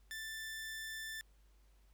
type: tone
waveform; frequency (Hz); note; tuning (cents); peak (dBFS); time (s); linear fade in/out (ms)
sawtooth; 1768; A6; +8; -39; 0.11-1.21; 0
effects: added 50 Hz sine -63 dBFS peak until 1.93 s + pink hiss -75 dBFS RMS until 1.93 s